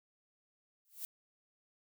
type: noise with exponential growth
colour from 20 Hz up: violet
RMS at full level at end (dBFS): -38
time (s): 0.85-1.05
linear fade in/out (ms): 0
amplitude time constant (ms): 42
effects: none